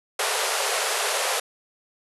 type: band-pass noise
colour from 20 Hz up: pink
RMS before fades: -25 dBFS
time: 0.19-1.4 s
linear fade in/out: 5 ms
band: 410 to 12000 Hz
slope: 96 dB/octave
effects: none